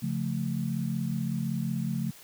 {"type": "chord", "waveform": "sine", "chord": "Db augmented", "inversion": "none", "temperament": "equal", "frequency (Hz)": [138.59, 174.61, 220], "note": ["Db3", "F3", "A3"], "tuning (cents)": [0, 0, 0], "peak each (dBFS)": -32, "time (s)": [0.02, 2.11], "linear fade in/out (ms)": 10, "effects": ["white hiss -51 dBFS RMS until 2.23 s"]}